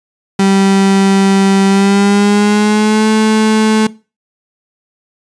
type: tone with pitch glide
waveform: 35% pulse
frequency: 194.9 to 217.5 Hz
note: G3 to A3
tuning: -10 to -20 cents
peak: -6 dBFS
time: 0.39-3.87 s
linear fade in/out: 5 ms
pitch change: +190 cents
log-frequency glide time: 1.67-3.08 s
effects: noise-tail reverb RT60 0.3 s tail -19 dB re dry + resampled to 22050 Hz